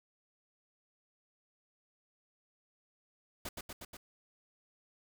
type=noise with echo; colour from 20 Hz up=pink; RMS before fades=-41 dBFS; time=3.45-3.49 s; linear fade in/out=5 ms; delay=120 ms; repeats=4; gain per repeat=-2 dB; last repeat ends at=3.97 s; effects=none